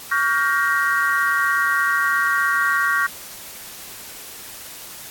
sine chord, G half-diminished seventh, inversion second, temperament just, 1128.9 / 1411.2 / 1568 / 1881.6 Hz, Db6 / F6 / G6 / Bb6, +31 / +18 / 0 / +16 cents, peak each -22 dBFS, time 0.11-3.07 s, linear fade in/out 10 ms, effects white hiss -37 dBFS RMS until 5.1 s + AAC 64 kbps

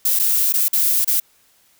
violet noise with dropouts, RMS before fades -17 dBFS, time 0.05-1.2 s, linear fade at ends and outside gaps 5 ms, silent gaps 0.191-0.195 / 0.526-0.538 / 0.683-0.73 / 1.046-1.075 s, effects white hiss -57 dBFS RMS until 1.79 s

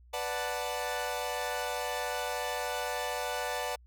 sawtooth chord, B minor seventh, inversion none, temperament equal, 493.9 / 587.3 / 740 / 880 Hz, B4 / D5 / F#5 / A5, 0 / 0 / 0 / 0 cents, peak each -34 dBFS, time 0.13-3.76 s, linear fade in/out 10 ms, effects added 60 Hz sine -54 dBFS peak until 3.86 s

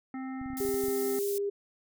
harmonic tone, 262.4 Hz, C4, 5 cents sharp, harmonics 1 / 3 / 5 / 7 / 8, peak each -35 / -45 / -49 / -52 / -53 dBFS, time 0.14-1.19 s, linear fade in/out 2 ms
clicks, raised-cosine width 5 ms, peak -34 dBFS, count 10, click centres 0.414 / 0.46 / 0.503 / 0.533 / 0.603 / 0.652 / 0.689 / 0.742 / 0.838 / 0.884 s
white high-pass noise, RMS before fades -39 dBFS, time 0.57-1.38 s, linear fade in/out 0 ms, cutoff 6500 Hz, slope 12 dB/octave
sine tone with pitch glide, 399.3 to 403 Hz, G4 to G4, +32 to +48 cents, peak -28 dBFS, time 0.6-1.5 s, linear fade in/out 10 ms, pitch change +16 cents, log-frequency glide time 1.14-1.26 s
effects none

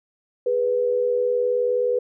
sine tone pair together, 412.2 / 491.7 Hz, G#4 / B4, -13 / -8 cents, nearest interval minor third, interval 305 cents, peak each -26 / -19 dBFS, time 0.46-1.99 s, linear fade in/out 5 ms, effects none

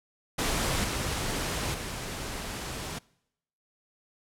pink noise with level steps, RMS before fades -28 / -31 / -36 dBFS, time 0.38-2.99 s, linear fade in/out 10 ms, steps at 0.84 / 1.74 s, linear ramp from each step 2 ms, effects noise-tail reverb RT60 0.8 s tail -24 dB re dry + low-pass 11000 Hz 12 dB/octave

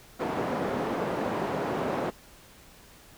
white band-pass noise, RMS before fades -30 dBFS, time 0.19-2.11 s, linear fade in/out 20 ms, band 160 to 690 Hz, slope 12 dB/octave, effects pink hiss -53 dBFS RMS until 3.17 s

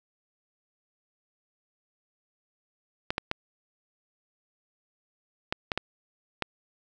clicks, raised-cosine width 0.3 ms, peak -11 dBFS, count 7, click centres 3.105 / 3.181 / 3.314 / 5.525 / 5.718 / 5.776 / 6.423 s, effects none

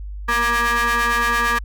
35% pulse ring-modulated tone, 237.4 Hz, A#3, 32 cents sharp, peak -12 dBFS, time 0.28-1.59 s, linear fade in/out 10 ms, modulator 1420 Hz, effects added 50 Hz sine -28 dBFS peak until 1.64 s

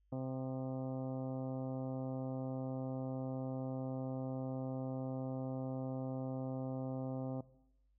harmonic tone with a mistuned harmonic, 130.81 Hz, C3, in tune, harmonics 1 / 2 / 3 / 4 / 5 / 6 / 7 / 8 / 9, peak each -41 / -41 / -54 / -46 / -50 / -53 / -61 / -62 / -64 dBFS, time 0.12-7.41 s, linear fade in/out 5 ms, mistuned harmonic 9, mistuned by +51 cents, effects noise-tail reverb RT60 0.9 s tail -20 dB re dry + added 50 Hz sine -70 dBFS peak until 7.98 s

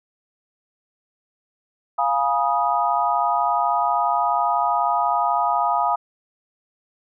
sine chord, F half-diminished seventh, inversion none, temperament equal with one note detuned, 698.5 / 830.6 / 966.9 / 1244.5 Hz, F5 / Ab5 / Cb6 / Eb6, 0 / 0 / -37 / 0 cents, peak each -23 dBFS, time 1.98-5.96 s, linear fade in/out 10 ms, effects none

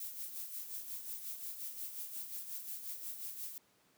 violet noise with tremolo, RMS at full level -42 dBFS, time 0-3.58 s, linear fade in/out 2 ms, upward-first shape sine, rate 5.6 Hz, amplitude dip 55%, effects pink hiss -70 dBFS RMS until 3.97 s + high-pass 150 Hz 12 dB/octave

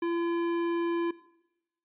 triangle tone with hard clipping, 339.8 Hz, F4, 47 cents flat, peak -29 dBFS, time 0.02-1.11 s, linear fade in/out 5 ms, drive 17 dB, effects noise-tail reverb RT60 0.9 s tail -18 dB re dry + resampled to 8000 Hz

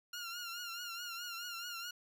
15% pulse tone with vibrato, 1402 Hz, F6, 6 cents sharp, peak -35 dBFS, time 0.13-1.91 s, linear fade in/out 5 ms, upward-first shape triangle, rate 4.7 Hz, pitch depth 70 cents each way, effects none

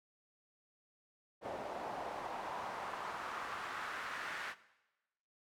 pink noise with band-pass filter sweep, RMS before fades -43 dBFS, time 1.41-4.55 s, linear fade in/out 50 ms, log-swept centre 630 to 1700 Hz, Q 2.1, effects noise-tail reverb RT60 1.0 s tail -17 dB re dry

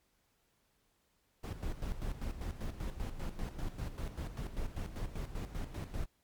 brown noise with tremolo, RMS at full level -37 dBFS, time 1.43-6.06 s, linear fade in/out 10 ms, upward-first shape square, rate 5.1 Hz, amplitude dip 65%, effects pink hiss -75 dBFS RMS until 6.23 s + MP3 96 kbps

